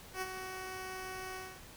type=tone with ADSR envelope; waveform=10% pulse; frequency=374.2 Hz; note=F#4; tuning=20 cents sharp; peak=-26 dBFS; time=0.13-1.63 s; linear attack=84 ms; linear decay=38 ms; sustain=-7 dB; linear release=270 ms; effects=pink hiss -53 dBFS RMS until 1.76 s